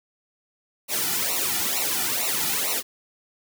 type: noise with flanger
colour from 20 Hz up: white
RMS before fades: -25 dBFS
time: 0.88-2.83 s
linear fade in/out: 50 ms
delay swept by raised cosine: 0.6 to 1.9 ms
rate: 2.2 Hz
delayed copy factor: -0.9
effects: none